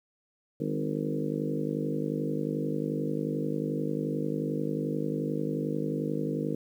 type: harmonic tone with a mistuned harmonic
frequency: 51.3 Hz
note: G#1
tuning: 21 cents flat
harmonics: 3 / 4 / 5 / 6 / 7 / 8 / 9 / 10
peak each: -34 / -37 / -35 / -34 / -41 / -42 / -35 / -42 dBFS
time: 0.6-6.55 s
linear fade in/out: 5 ms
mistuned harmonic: 4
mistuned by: -23 cents
effects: 10-bit